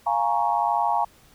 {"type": "chord", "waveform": "sine", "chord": "Bb minor seventh", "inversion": "second", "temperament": "equal", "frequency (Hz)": [698.5, 830.6, 932.3, 1108.7], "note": ["F5", "Ab5", "Bb5", "Db6"], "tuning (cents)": [0, 0, 0, 0], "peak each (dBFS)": [-26, -24, -24, -29], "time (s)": [0.06, 1.05], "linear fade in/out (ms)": 10, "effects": ["pink hiss -55 dBFS RMS until 1.34 s"]}